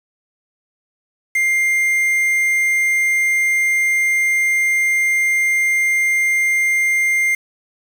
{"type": "tone with quantisation", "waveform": "triangle", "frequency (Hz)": 2100, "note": "C7", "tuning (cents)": 6, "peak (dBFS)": -12, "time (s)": [1.35, 7.35], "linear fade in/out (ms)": 5, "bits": 5, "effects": []}